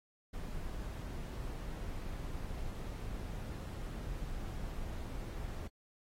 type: noise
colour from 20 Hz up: brown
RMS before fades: -41 dBFS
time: 0.33-5.68 s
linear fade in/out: 10 ms
effects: AAC 48 kbps